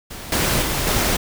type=noise with level steps; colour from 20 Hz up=pink; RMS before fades=-34 / -19 / -22 / -19 dBFS; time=0.1-1.17 s; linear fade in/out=10 ms; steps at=0.32 / 0.62 / 0.87 s; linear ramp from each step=2 ms; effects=none